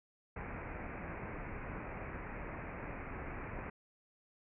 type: low-pass noise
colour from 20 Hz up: pink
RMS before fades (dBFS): -44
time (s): 0.36-3.7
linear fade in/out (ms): 5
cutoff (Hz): 2500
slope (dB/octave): 96
effects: none